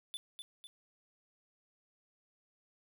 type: tone with echo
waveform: square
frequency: 3495 Hz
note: A7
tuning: 12 cents flat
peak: -40 dBFS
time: 0.14-0.17 s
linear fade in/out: 0 ms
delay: 250 ms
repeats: 2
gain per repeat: -5 dB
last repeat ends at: 0.67 s
effects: none